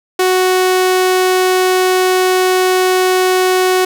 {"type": "tone", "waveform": "sawtooth", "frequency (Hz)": 370, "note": "F#4", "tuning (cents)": 0, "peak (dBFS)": -6, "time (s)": [0.19, 3.85], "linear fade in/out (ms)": 5, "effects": []}